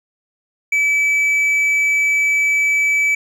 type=tone with hard clipping; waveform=sine; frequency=2300 Hz; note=D7; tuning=37 cents flat; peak=-14 dBFS; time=0.72-3.15 s; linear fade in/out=5 ms; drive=3 dB; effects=none